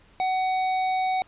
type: tone with hard clipping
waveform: triangle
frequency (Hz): 750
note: F#5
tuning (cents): +23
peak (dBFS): -24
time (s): 0.2-1.22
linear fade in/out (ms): 0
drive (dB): 14
effects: pink hiss -57 dBFS RMS until 1.27 s + resampled to 8000 Hz